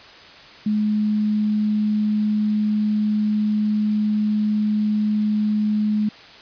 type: tone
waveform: sine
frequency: 211.7 Hz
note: G#3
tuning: 33 cents sharp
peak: -17 dBFS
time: 0.66-6.09 s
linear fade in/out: 5 ms
effects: white hiss -43 dBFS RMS until 6.41 s + resampled to 11025 Hz